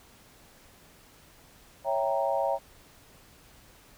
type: chord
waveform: sine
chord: C# diminished seventh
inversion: none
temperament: equal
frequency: 554.4 / 659.3 / 784 / 932.3 Hz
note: C#5 / E5 / G5 / Bb5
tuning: 0 / 0 / 0 / 0 cents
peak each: -29 / -30 / -31 / -32 dBFS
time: 1.84-2.59 s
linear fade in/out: 50 ms
effects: pink hiss -56 dBFS RMS until 3.97 s